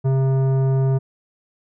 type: tone with tanh clipping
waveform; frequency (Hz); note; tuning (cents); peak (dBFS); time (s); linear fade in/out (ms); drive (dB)
sine; 133.6; C3; +36; -17; 0.04-0.99; 20; 13
effects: none